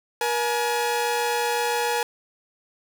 sawtooth tone pair together, 476.4 / 845.2 Hz, A#4 / G#5, +38 / +30 cents, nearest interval minor seventh, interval 992 cents, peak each -21 dBFS, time 0.21-2.03 s, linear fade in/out 2 ms, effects none

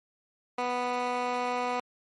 15% pulse tone with band-pass filter, 246.9 Hz, B3, in tune, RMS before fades -30 dBFS, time 0.58-1.8 s, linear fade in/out 5 ms, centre 1200 Hz, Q 0.73, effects MP3 48 kbps

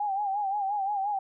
sine tone with vibrato, 803 Hz, G5, 41 cents sharp, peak -26 dBFS, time 0-1.19 s, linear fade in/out 5 ms, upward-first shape sine, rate 5.7 Hz, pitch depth 79 cents each way, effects none

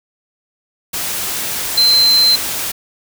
sine tone in noise, 4100 Hz, C8, 36 cents flat, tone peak -8 dBFS, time 1.77-2.36 s, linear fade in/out 10 ms, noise white, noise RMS -21 dBFS, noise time 0.93-2.72 s, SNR +10 dB, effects none

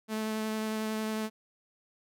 sawtooth tone with vibrato, 217.7 Hz, A3, 18 cents flat, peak -27 dBFS, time 0.08-1.3 s, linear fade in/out 50 ms, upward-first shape triangle, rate 11 Hz, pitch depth 12 cents each way, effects none

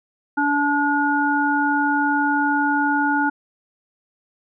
harmonic tone, 288.7 Hz, D4, 30 cents flat, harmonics 1 / 3 / 5, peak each -21 / -21 / -21 dBFS, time 0.37-3.3 s, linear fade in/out 10 ms, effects none

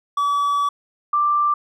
triangle / sine tone pair in turn, 1145 / 1179.2 Hz, D6 / D6, -44 / +7 cents, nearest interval minor second, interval 51 cents, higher second, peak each -15 dBFS, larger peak neither, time 0.17-0.69 / 1.13-1.54 s, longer first, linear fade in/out 5 ms, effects none

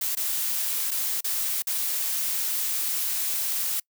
blue noise with dropouts, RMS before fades -27 dBFS, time 0.01-3.8 s, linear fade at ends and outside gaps 5 ms, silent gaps 0.152-0.169 / 0.908-0.913 / 1.208-1.243 / 1.622-1.67 s, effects noise-tail reverb RT60 0.1 s tail -26 dB re dry

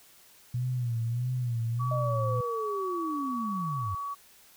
sine tone with vibrato, 120.6 Hz, B2, 41 cents flat, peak -27 dBFS, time 0.54-2.41 s, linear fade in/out 5 ms, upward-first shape sine, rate 1.6 Hz, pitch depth 89 cents each way
sine tone with pitch glide, 1138 to 1131.4 Hz, C#6 to C#6, +45 to +35 cents, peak -32 dBFS, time 1.79-4.15 s, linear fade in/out 20 ms, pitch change -10 cents, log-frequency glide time 2.54-3.5 s
sine linear sweep, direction down, 622.3 to 87.6 Hz, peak -31 dBFS, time 1.91-3.95 s, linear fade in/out 5 ms
effects white hiss -57 dBFS RMS until 4.56 s

